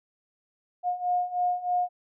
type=beating tone pair; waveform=sine; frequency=715 / 718.2 Hz; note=F5 / F5; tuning=+41 / +48 cents; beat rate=3.2 Hz; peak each=-29 / -26 dBFS; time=0.83-1.89 s; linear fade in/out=50 ms; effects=none